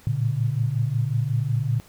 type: tone cluster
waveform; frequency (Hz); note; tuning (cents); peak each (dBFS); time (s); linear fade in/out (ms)
sine; 111.4 / 116.8 / 142.6; A2 / A#2 / C#3; +22 / +4 / +49; -29 / -23 / -25; 0.07-1.8; 0
effects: pink hiss -52 dBFS RMS until 1.88 s